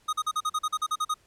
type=tone bursts; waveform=square; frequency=1245 Hz; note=D#6; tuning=1 cent sharp; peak=-25 dBFS; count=12; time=0.08-1.142 s; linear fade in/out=10 ms; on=50 ms; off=42 ms; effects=pink hiss -63 dBFS RMS until 1.26 s + low-pass 11000 Hz 12 dB/octave